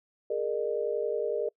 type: chord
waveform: sine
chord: Ab suspended second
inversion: none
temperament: equal with one note detuned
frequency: 415.3 / 466.2 / 607 Hz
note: Ab4 / Bb4 / Eb5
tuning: 0 / 0 / -43 cents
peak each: -32 / -30 / -33 dBFS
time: 0.3-1.49 s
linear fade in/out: 5 ms
effects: noise-tail reverb RT60 0.1 s tail -26 dB re dry